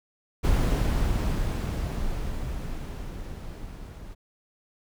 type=noise with level ramp; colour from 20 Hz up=brown; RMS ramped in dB=-21 to -41 dBFS; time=0.43-4.15 s; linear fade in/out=20 ms; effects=none